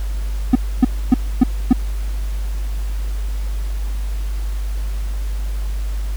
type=tone bursts; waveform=triangle; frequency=250.5 Hz; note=B3; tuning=25 cents sharp; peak=-4 dBFS; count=5; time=0.53-1.73 s; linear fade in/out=5 ms; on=24 ms; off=270 ms; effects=added 50 Hz sine -19 dBFS peak until 6.16 s + pink hiss -40 dBFS RMS until 6.16 s